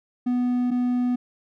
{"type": "tone pair in turn", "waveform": "triangle", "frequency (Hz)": [246.9, 246.9], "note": ["B3", "B3"], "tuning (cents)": [0, 0], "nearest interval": "unison", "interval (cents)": 0, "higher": "neither", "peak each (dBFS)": -18, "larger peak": "neither", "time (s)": [[0.26, 0.71], [0.71, 1.16]], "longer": "neither", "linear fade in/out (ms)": 10, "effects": []}